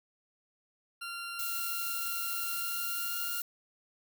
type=tone with pitch glide; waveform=20% pulse; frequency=1383 to 1402.3 Hz; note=F6 to F6; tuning=-17 to +7 cents; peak=-33 dBFS; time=1.01-3.41 s; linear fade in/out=10 ms; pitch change=+24 cents; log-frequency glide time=2.47-3.22 s
type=noise; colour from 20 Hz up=violet; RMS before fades=-36 dBFS; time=1.39-3.42 s; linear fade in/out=2 ms
effects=none